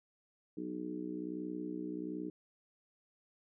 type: harmonic tone with a mistuned harmonic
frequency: 61.3 Hz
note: B1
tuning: 12 cents flat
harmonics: 3 / 4 / 5 / 6 / 7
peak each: -46 / -47 / -40 / -48 / -48 dBFS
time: 0.57-2.3 s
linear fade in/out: 5 ms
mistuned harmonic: 7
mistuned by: -17 cents
effects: none